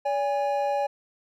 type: tone pair together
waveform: triangle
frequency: 571.3 / 818 Hz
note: D5 / G#5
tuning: -48 / -26 cents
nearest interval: tritone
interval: 622 cents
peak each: -24 dBFS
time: 0.05-0.87 s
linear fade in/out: 10 ms
effects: none